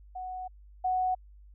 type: tone pair in turn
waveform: sine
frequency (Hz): 740 / 740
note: F#5 / F#5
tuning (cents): 0 / 0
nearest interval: unison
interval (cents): 0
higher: neither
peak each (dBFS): -35 / -25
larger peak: second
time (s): 0.15-0.48 / 0.84-1.15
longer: first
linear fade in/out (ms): 10
effects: added 50 Hz sine -50 dBFS peak until 1.54 s